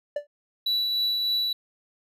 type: tone with exponential decay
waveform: triangle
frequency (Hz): 584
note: D5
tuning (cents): -10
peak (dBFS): -20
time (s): 0.16-0.27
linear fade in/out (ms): 5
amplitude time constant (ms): 22
type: tone with tremolo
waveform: triangle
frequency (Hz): 3941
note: B7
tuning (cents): -4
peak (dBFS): -20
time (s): 0.66-1.53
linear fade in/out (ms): 5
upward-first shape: triangle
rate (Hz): 3.3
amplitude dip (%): 30
effects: none